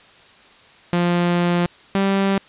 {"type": "tone pair in turn", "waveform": "sawtooth", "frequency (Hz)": [174.61, 195.68], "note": ["F3", "G3"], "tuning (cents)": [0, -3], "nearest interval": "major second", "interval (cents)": 197, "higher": "second", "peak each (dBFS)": -12, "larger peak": "neither", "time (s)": [[0.93, 1.66], [1.95, 2.38]], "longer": "first", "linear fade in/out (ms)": 0, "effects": ["white hiss -48 dBFS RMS until 2.48 s", "resampled to 8000 Hz"]}